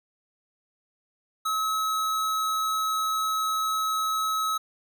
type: tone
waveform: square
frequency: 1286 Hz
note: E6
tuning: 43 cents flat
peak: -25 dBFS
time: 1.45-4.58 s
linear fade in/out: 10 ms
effects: none